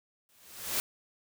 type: noise with exponential growth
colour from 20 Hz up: white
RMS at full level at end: -28 dBFS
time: 0.29-0.8 s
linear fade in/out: 0 ms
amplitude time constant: 110 ms
effects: none